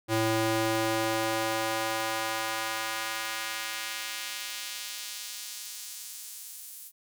square tone with high-pass filter sweep, 111.2 Hz, A2, 19 cents sharp, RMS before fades -32 dBFS, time 0.08-6.92 s, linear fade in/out 50 ms, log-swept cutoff 230 to 11000 Hz, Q 0.81, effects none

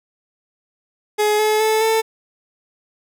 30% pulse tone with pitch steps, 421.3 / 428.9 / 436.7 / 444.6 Hz, G#4 / A4 / A4 / A4, +25 / -44 / -13 / +18 cents, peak -12 dBFS, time 1.18-2.02 s, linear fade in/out 20 ms, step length 210 ms, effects none

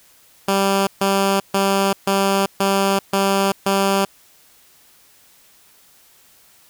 10% pulse tone bursts, 196 Hz, G3, in tune, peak -7 dBFS, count 7, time 0.48-4.05 s, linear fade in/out 5 ms, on 390 ms, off 140 ms, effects white hiss -52 dBFS RMS until 6.69 s

